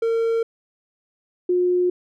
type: tone pair in turn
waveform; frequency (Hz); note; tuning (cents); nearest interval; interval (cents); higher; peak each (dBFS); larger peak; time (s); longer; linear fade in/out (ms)
triangle / sine; 456.7 / 358.8; A#4 / F4; -36 / +47; major third; 417; first; -16; neither; 0.02-0.43 / 1.49-1.9; neither; 5
effects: none